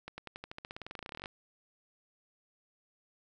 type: accelerating click train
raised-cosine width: 0.3 ms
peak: -26 dBFS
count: 25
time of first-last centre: 0.08-1.258 s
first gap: 100 ms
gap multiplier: 0.93
effects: none